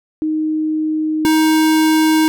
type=tone pair in turn; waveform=sine / square; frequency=311.1 / 314.5 Hz; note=D#4 / D#4; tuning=0 / +19 cents; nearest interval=unison; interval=19 cents; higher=second; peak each=-15 / -11 dBFS; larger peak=second; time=0.22-1.25 / 1.25-2.28 s; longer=neither; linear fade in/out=0 ms; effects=none